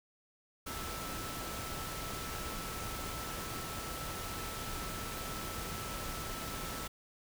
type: tone in noise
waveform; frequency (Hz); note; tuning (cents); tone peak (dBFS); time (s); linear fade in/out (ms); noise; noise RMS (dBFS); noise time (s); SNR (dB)
sine; 1318.5; E6; 0; -46; 0.66-6.88; 10; pink; -41; 0.66-6.88; -8
effects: none